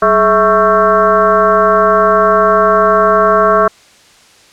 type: tone with frequency modulation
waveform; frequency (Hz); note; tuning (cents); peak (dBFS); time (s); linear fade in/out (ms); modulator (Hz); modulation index
sine; 880; A5; 0; -6; 0.02-3.68; 5; 229; 2.3
effects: white hiss -44 dBFS RMS until 4.52 s + low-pass 7000 Hz 12 dB/octave